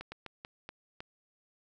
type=slowing click train; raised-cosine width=0.3 ms; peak=-26 dBFS; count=6; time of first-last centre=0.01-1.005 s; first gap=110 ms; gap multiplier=1.3; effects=none